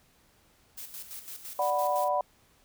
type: noise with tremolo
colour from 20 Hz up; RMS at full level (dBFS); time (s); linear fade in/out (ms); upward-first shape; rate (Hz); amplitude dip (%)
blue; -41; 0.77-2.09; 10; square; 5.9; 60
type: chord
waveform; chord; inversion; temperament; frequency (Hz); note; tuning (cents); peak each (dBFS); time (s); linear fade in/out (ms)
sine; B minor; first; equal; 587.3 / 740 / 987.8; D5 / F#5 / B5; 0 / 0 / 0; -29; 1.59-2.21; 2
effects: pink hiss -64 dBFS RMS until 2.64 s